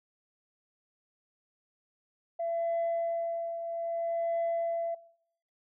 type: tone with tremolo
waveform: sine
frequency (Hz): 673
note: E5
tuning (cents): +36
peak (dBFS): -26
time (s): 2.39-4.95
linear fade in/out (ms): 10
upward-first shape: triangle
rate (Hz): 0.62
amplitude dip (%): 65
effects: noise-tail reverb RT60 0.7 s tail -20 dB re dry + tanh soft clip ceiling -25 dBFS